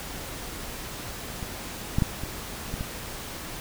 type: clicks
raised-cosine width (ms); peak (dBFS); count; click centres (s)
5; -22 / -10 / -9 / -20 / -18 / -18; 6; 1.428 / 1.985 / 2.022 / 2.236 / 2.74 / 2.809
effects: pink hiss -37 dBFS RMS until 3.6 s